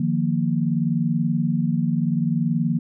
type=chord; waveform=sine; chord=Eb suspended second; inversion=none; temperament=equal with one note detuned; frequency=153.95 / 174.61 / 233.1 Hz; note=Eb3 / F3 / Bb3; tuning=-18 / 0 / 0 cents; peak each=-23 dBFS; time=0-2.79 s; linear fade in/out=5 ms; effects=none